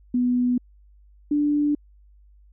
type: tone pair in turn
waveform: sine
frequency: 246.9 / 293.6 Hz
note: B3 / D4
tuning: 0 / 0 cents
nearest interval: minor third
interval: 300 cents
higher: second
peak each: -18 dBFS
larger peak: neither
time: 0.14-0.58 / 1.31-1.75 s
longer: neither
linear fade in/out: 5 ms
effects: added 50 Hz sine -50 dBFS peak until 2.52 s

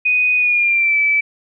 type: tone with pitch glide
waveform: sine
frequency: 2489 to 2309 Hz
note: D#7 to D7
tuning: 0 to -30 cents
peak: -12 dBFS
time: 0.05-1.21 s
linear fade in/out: 10 ms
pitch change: -130 cents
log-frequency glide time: 0.36-0.98 s
effects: none

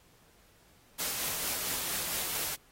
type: noise with tremolo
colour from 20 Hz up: white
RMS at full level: -33 dBFS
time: 0.98-2.56 s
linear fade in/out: 20 ms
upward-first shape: sine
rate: 4.4 Hz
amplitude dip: 25%
effects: pink hiss -63 dBFS RMS until 2.71 s + AAC 48 kbps

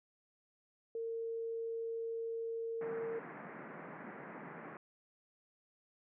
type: tone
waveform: sine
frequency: 456.7 Hz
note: A#4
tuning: 36 cents flat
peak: -37 dBFS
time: 0.95-3.19 s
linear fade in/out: 2 ms
type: band-pass noise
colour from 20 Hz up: pink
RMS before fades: -49 dBFS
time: 2.81-4.77 s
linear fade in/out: 2 ms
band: 150 to 2100 Hz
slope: 48 dB/octave
effects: none

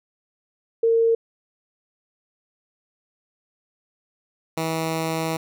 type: tone pair in turn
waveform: sine / 10% pulse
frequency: 457.2 / 161.64 Hz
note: A#4 / E3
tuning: -34 / -34 cents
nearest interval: octave + tritone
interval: 1800 cents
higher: first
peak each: -15 dBFS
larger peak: neither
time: 0.83-1.15 / 4.57-5.37 s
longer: second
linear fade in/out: 5 ms
effects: none

